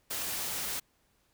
white noise, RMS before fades -35 dBFS, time 0.1-0.8 s, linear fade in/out 10 ms, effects pink hiss -71 dBFS RMS until 1.33 s

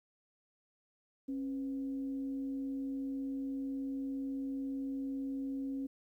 sine tone with frequency modulation, 271.8 Hz, C#4, 34 cents flat, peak -35 dBFS, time 1.28-5.87 s, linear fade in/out 10 ms, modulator 226 Hz, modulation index 0.26, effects high-pass 80 Hz 12 dB/octave + 12-bit

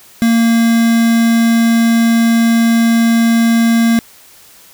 triangle tone with quantisation, 230 Hz, A#3, 23 cents flat, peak -6 dBFS, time 0.22-3.99 s, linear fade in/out 0 ms, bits 3, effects white hiss -42 dBFS RMS until 4.73 s

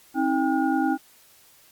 sine tone cluster, 267.4 / 317.1 / 796 / 1436 Hz, C4 / D#4 / G5 / F6, +38 / +33 / +26 / +48 cents, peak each -24 / -24 / -26 / -32 dBFS, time 0.14-0.98 s, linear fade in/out 50 ms, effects white hiss -55 dBFS RMS until 1.71 s + Opus 48 kbps

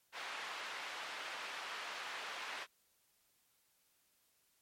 pink band-pass noise, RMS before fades -45 dBFS, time 0.12-2.67 s, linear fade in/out 50 ms, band 1000 to 3200 Hz, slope 12 dB/octave, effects white hiss -75 dBFS RMS until 4.61 s + MP3 64 kbps

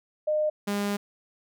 sine / sawtooth tone pair in turn, 610 / 203.2 Hz, D#5 / G#3, -34 / -38 cents, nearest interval octave + perfect fifth, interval 1904 cents, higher first, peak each -22 dBFS, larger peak neither, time 0.27-0.5 / 0.67-0.97 s, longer second, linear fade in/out 10 ms, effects none

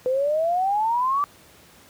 sine exponential sweep, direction up, 499.8 to 1174.7 Hz, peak -19 dBFS, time 0.06-1.24 s, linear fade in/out 0 ms, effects pink hiss -51 dBFS RMS until 1.89 s + high-pass 80 Hz 12 dB/octave

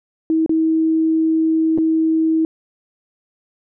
sine tone with dropouts, 320.7 Hz, E4, 48 cents flat, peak -13 dBFS, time 0.3-2.45 s, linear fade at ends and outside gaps 1 ms, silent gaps 0.462-0.494 / 1.777-1.784 s, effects none

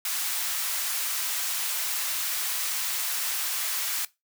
white high-pass noise, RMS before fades -29 dBFS, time 0.05-4.05 s, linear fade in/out 2 ms, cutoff 1000 Hz, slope 12 dB/octave, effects noise-tail reverb RT60 0.2 s tail -19 dB re dry

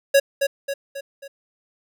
square tone with echo, 554.4 Hz, C#5, in tune, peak -12 dBFS, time 0.14-0.2 s, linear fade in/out 10 ms, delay 270 ms, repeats 4, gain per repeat -6 dB, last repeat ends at 1.28 s, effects none

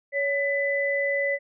sine tone pair together, 561.2 / 2000 Hz, C#5 / B6, +21 / +21 cents, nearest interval octave + minor seventh, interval 2200 cents, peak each -25 dBFS, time 0.12-1.39 s, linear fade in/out 50 ms, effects none

